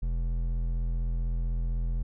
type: tone with hard clipping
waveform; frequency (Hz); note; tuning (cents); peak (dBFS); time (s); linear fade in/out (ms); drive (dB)
triangle; 42.08; E1; +36; -28; 0.02-2.03; 10; 12
effects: none